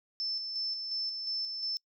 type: tone with tremolo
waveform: sine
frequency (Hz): 5290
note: E8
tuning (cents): +5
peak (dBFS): -31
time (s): 0.2-1.77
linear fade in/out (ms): 0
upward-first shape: square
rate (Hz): 2.8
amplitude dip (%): 40
effects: noise-tail reverb RT60 0.1 s tail -26 dB re dry